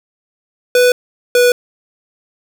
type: tone pair in turn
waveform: square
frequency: 495.1 / 490 Hz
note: B4 / B4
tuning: +4 / -14 cents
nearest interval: unison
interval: 18 cents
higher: first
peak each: -8 dBFS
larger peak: neither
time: 0.75-0.92 / 1.35-1.52 s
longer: neither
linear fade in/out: 2 ms
effects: 7-bit

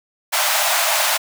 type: high-pass noise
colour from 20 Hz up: pink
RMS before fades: -18 dBFS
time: 0.32-1.18 s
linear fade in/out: 20 ms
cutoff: 590 Hz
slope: 96 dB/octave
effects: none

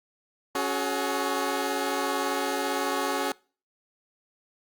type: chord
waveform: 15% pulse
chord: C# suspended fourth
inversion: none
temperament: equal with one note detuned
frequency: 277.2 / 370 / 424.8 Hz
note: C#4 / F#4 / G#4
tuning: 0 / 0 / +39 cents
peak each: -24 dBFS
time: 0.55-3.32 s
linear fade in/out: 2 ms
effects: noise-tail reverb RT60 0.4 s tail -25 dB re dry + Opus 48 kbps

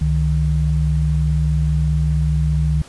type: tone pair together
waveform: sine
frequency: 68.2 / 153.1 Hz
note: C#2 / D#3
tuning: -28 / -28 cents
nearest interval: octave + major second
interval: 1400 cents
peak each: -17 dBFS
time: 0.01-2.82 s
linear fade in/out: 5 ms
effects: pink hiss -43 dBFS RMS until 2.88 s + resampled to 24000 Hz

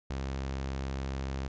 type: tone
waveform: sawtooth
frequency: 67.1 Hz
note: C2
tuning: 44 cents sharp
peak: -29 dBFS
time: 0.1-1.48 s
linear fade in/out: 5 ms
effects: resampled to 16000 Hz

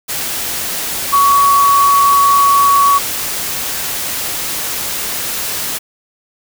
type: tone in noise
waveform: sine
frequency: 1124 Hz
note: C#6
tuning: 24 cents sharp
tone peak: -7 dBFS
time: 1.12-2.99 s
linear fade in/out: 20 ms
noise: white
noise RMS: -20 dBFS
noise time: 0.08-5.79 s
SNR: +10 dB
effects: none

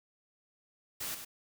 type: noise with echo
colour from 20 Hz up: white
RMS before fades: -38 dBFS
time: 1-1.15 s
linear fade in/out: 10 ms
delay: 100 ms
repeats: 1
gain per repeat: -7 dB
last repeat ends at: 1.25 s
effects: none

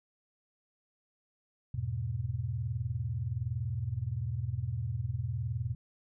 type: chord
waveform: sine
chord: E major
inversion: none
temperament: equal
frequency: 82.41 / 103.83 / 123.47 Hz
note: E2 / G#2 / B2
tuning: 0 / 0 / 0 cents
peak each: -39 / -36 / -34 dBFS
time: 1.74-5.75 s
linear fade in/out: 5 ms
effects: none

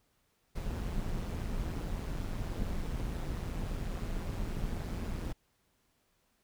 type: noise with amplitude modulation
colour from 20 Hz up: brown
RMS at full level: -33 dBFS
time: 0.55-5.33 s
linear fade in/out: 10 ms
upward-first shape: sine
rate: 172 Hz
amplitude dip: 60%
effects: pink hiss -74 dBFS RMS until 6.43 s

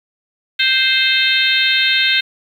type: harmonic tone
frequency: 523.3 Hz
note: C5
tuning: in tune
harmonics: 3 / 4 / 5 / 6 / 7 / 8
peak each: -19 / -19 / -19 / -20 / -17 / -22 dBFS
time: 0.59-2.21 s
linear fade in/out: 10 ms
effects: 7-bit

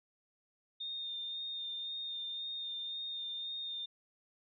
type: tone with vibrato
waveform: sine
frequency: 3648 Hz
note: A#7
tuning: 38 cents flat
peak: -38 dBFS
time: 0.8-3.86 s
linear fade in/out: 10 ms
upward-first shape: sine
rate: 1.9 Hz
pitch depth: 19 cents each way
effects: none

